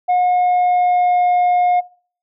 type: tone with pitch glide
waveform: sine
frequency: 722 to 716.2 Hz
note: F#5 to F5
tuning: -43 to +43 cents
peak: -9 dBFS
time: 0.08-1.81 s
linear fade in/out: 20 ms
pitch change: -14 cents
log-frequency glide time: 0.21-1.28 s
effects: noise-tail reverb RT60 0.5 s tail -25 dB re dry + tanh soft clip ceiling -11 dBFS